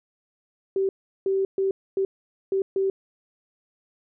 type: tone bursts at uneven times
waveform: sine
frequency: 386.7 Hz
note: G4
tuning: 24 cents flat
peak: -20 dBFS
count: 6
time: 0.76-0.89 / 1.26-1.45 / 1.58-1.71 / 1.97-2.05 / 2.52-2.62 / 2.76-2.9 s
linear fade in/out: 2 ms
effects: none